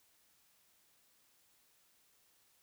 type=silence; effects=white hiss -71 dBFS RMS until 2.62 s